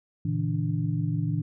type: tone cluster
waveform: sine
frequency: 112.8 / 139.3 / 159.5 / 291.8 Hz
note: A2 / C#3 / D#3 / D4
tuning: +44 / +9 / +43 / -11 cents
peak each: -29 / -32 / -27 / -35 dBFS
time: 0.25-1.42 s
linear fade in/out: 5 ms
effects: none